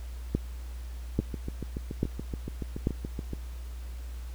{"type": "two click trains", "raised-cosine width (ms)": 3, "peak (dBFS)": [-12, -21], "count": [4, 16], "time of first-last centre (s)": [[0.35, 2.871], [1.2, 3.334]], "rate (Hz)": [1.19, 7.03], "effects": ["added 60 Hz sine -36 dBFS peak until 4.34 s", "pink hiss -54 dBFS RMS until 4.34 s"]}